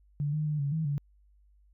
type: tone with pitch steps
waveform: sine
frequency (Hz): 145.4 / 152.8 / 150.6 / 141.1 / 159.4 / 143.5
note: D3 / D#3 / D3 / C#3 / D#3 / D3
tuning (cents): -17 / -31 / +44 / +31 / +42 / -40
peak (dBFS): -27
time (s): 0.2-0.98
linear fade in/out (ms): 0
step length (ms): 130
effects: added 50 Hz sine -59 dBFS peak until 1.73 s